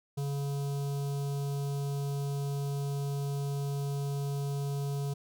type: tone with notch filter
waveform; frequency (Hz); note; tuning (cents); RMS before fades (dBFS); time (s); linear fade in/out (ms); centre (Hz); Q
square; 140.9; C#3; +29; -33; 0.17-5.14; 10; 1900; 0.51
effects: none